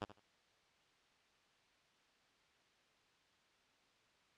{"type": "tone with echo", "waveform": "5% pulse", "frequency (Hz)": 103.83, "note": "G#2", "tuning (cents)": 0, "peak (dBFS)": -29, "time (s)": [0.01, 0.05], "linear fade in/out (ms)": 10, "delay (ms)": 77, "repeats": 2, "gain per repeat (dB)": -14, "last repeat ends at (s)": 0.204, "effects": ["white hiss -72 dBFS RMS until 4.37 s", "low-pass 4000 Hz 12 dB/octave"]}